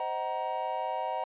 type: chord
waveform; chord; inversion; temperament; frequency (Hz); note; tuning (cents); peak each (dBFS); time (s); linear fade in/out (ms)
triangle; C half-diminished seventh; none; just; 523.3 / 627.9 / 753.5 / 941.9; C5 / Eb5 / Gb5 / Bb5; 0 / +16 / +31 / +18; -37 / -35 / -33 / -32; 0-1.24; 2
effects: resampled to 8000 Hz